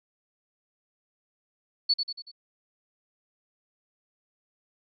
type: tone with echo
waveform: sine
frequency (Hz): 4435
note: C#8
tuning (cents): 0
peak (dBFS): -19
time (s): 1.89-1.94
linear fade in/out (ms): 10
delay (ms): 94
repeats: 4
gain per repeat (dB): -6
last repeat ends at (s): 2.316
effects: none